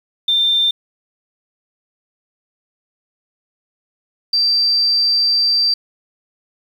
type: tone pair in turn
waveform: sine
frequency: 3587 / 4687 Hz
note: A7 / D8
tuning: +33 / -4 cents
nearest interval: perfect fourth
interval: 463 cents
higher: second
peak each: -12 dBFS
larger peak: neither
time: 0.28-0.71 / 4.33-5.74 s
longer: second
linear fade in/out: 5 ms
effects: 7-bit